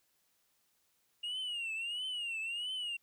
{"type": "tone with vibrato", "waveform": "sine", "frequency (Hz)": 2832, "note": "F7", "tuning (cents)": 23, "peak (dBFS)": -33, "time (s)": [1.23, 2.97], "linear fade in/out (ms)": 10, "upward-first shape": "triangle", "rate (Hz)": 1.5, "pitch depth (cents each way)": 150, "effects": ["tanh soft clip ceiling -35 dBFS", "white hiss -75 dBFS RMS until 3.02 s"]}